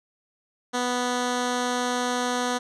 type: tone with low-pass filter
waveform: 10% pulse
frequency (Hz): 246.9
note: B3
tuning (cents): 0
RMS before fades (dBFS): -26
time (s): 0.73-2.59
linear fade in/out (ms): 20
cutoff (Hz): 7300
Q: 1.3
effects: none

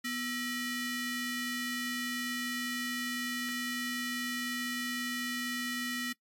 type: ring-modulated tone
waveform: sawtooth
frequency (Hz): 1077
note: C6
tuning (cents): +50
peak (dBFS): -27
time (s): 0.04-6.13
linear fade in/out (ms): 10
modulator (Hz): 831
effects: noise-tail reverb RT60 0.1 s tail -22 dB re dry + AAC 64 kbps

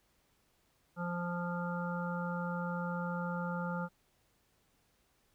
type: harmonic tone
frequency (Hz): 174.61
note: F3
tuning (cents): 0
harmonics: 1 / 3 / 5 / 7 / 8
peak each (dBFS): -36 / -42 / -43 / -45 / -43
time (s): 0.96-3.89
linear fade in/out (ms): 50
effects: pink hiss -73 dBFS RMS until 5.34 s

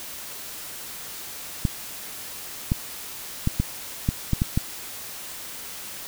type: clicks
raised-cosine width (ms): 5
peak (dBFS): -8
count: 8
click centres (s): 1.652 / 2.719 / 3.474 / 3.6 / 4.089 / 4.333 / 4.419 / 4.575
effects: white hiss -37 dBFS RMS until 6.07 s

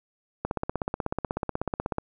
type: click train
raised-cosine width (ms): 1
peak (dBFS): -13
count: 26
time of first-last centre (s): 0.45-1.984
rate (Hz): 16.3
effects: none

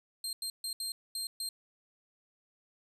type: tone bursts at uneven times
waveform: 25% pulse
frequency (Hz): 4186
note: C8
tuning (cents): 0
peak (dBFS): -30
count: 6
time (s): 0.24-0.33 / 0.42-0.5 / 0.64-0.73 / 0.8-0.92 / 1.15-1.27 / 1.4-1.49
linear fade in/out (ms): 2
effects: none

